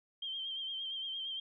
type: tone with vibrato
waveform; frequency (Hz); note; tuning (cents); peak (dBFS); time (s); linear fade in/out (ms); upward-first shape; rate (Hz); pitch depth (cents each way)
sine; 3164; G7; +15; -37; 0.22-1.4; 5; triangle; 8.7; 53
effects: none